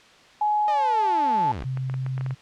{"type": "tone with pitch glide", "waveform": "sine", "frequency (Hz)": [842, 869.7], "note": ["G#5", "A5"], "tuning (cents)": [24, -20], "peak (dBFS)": -19, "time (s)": [0.41, 1.52], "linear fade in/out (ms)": 5, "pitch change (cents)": 56, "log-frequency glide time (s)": [0.73, 0.88]}
{"type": "linear sweep", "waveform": "sawtooth", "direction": "down", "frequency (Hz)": [622.3, 45.27], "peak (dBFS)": -26, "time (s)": [0.68, 1.64], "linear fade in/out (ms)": 0}
{"type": "clicks", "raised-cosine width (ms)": 0.5, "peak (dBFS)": -23, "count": 9, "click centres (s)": [1.624, 1.773, 1.898, 1.941, 2.064, 2.179, 2.21, 2.263, 2.308]}
{"type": "tone", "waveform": "sine", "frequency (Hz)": 130.81, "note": "C3", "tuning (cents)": 0, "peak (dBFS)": -25, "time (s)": [1.64, 2.35], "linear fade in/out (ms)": 20}
{"effects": ["white hiss -51 dBFS RMS until 2.41 s", "low-pass 4000 Hz 12 dB/octave"]}